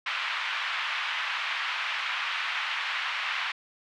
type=band-pass noise; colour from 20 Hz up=white; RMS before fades=-31 dBFS; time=0.06-3.52 s; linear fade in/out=5 ms; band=1000 to 3000 Hz; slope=24 dB/octave; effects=none